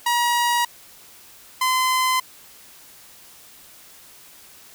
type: tone pair in turn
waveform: sawtooth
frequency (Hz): 956 / 1027.5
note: A#5 / C6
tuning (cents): +43 / -32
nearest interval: minor second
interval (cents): 125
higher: second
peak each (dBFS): -14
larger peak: neither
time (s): 0.06-0.65 / 1.61-2.2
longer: neither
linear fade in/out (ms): 5
effects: white hiss -47 dBFS RMS until 4.74 s